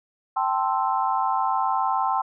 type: chord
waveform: sine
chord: A minor seventh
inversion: third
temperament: equal with one note detuned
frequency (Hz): 780.4 / 880 / 1046.5 / 1318.5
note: G5 / A5 / C6 / E6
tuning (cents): -8 / 0 / 0 / 0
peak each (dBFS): -25 / -26 / -25 / -30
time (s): 0.36-2.22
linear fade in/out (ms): 10
effects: none